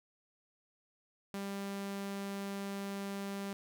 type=tone; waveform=sawtooth; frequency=198.2 Hz; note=G3; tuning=19 cents sharp; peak=-34 dBFS; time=1.34-3.53 s; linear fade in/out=0 ms; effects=none